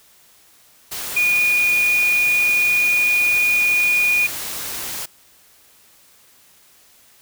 sine tone in noise, 2447 Hz, D#7, 29 cents flat, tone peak -14 dBFS, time 1.16-4.27 s, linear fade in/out 10 ms, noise white, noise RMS -28 dBFS, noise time 0.91-5.06 s, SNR +11 dB, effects white hiss -52 dBFS RMS until 7.21 s

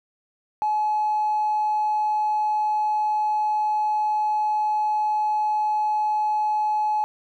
triangle tone with tanh clipping, 851 Hz, G#5, 42 cents sharp, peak -19 dBFS, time 0.62-7.04 s, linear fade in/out 0 ms, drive 1 dB, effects none

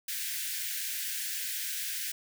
white high-pass noise, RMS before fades -35 dBFS, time 0.08-2.12 s, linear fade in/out 5 ms, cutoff 1500 Hz, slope 96 dB/octave, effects none

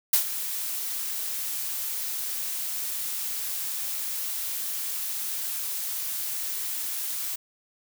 blue noise with ADSR envelope, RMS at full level -19 dBFS, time 0.13-7.36 s, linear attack 4 ms, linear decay 98 ms, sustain -12 dB, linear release 8 ms, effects none

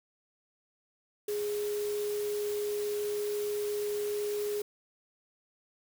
sine tone in noise, 415.3 Hz, G#4, in tune, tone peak -30 dBFS, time 1.28-4.62 s, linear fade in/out 5 ms, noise white, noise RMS -44 dBFS, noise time 1.28-4.62 s, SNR +11 dB, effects none

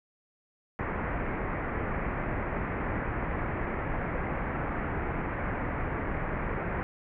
pink low-pass noise, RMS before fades -32 dBFS, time 0.79-6.83 s, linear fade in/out 0 ms, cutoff 2200 Hz, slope 48 dB/octave, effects none

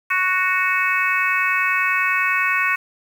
harmonic tone, 370 Hz, F#4, in tune, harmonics 3 / 4 / 5 / 6 / 7, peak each -23 / -23 / -23 / -23 / -23 dBFS, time 0.1-2.76 s, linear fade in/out 10 ms, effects 7-bit

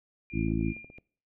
sine tone with tremolo, 2400 Hz, D7, 37 cents sharp, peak -40 dBFS, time 0.3-0.98 s, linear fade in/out 0 ms, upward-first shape sine, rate 2.9 Hz, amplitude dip 85%
harmonic tone, 55 Hz, A1, in tune, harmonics 1 / 2 / 3 / 4 / 5 / 6, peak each -33 / -33 / -33 / -33 / -33 / -33 dBFS, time 0.32-0.74 s, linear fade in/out 50 ms
clicks, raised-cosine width 2 ms, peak -36 dBFS, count 7, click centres 0.484 / 0.514 / 0.61 / 0.766 / 0.845 / 0.901 / 0.985 s
effects noise-tail reverb RT60 0.5 s tail -23 dB re dry

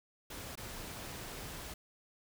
pink noise with dropouts, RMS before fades -45 dBFS, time 0.3-1.74 s, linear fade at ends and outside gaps 5 ms, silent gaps 0.555-0.574 s, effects none

